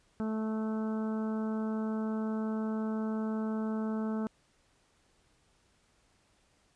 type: harmonic tone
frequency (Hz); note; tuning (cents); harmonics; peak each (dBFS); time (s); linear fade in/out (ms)
218.6; A3; -11; 1 / 2 / 3 / 4 / 5 / 6 / 7; -31 / -40 / -45 / -47 / -51 / -48 / -54; 0.2-4.27; 0
effects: pink hiss -69 dBFS RMS until 6.75 s + resampled to 22050 Hz